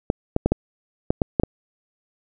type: clicks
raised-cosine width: 2 ms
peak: -4 dBFS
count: 8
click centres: 0.101 / 0.364 / 0.46 / 0.52 / 1.105 / 1.218 / 1.398 / 1.435 s
effects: none